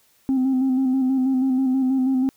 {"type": "tone with vibrato", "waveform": "sine", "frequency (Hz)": 261.6, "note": "C4", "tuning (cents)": 0, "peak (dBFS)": -15, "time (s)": [0.29, 2.29], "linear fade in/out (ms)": 0, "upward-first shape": "square", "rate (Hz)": 6.2, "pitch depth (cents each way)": 33, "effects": ["tanh soft clip ceiling -15 dBFS", "white hiss -60 dBFS RMS until 2.36 s"]}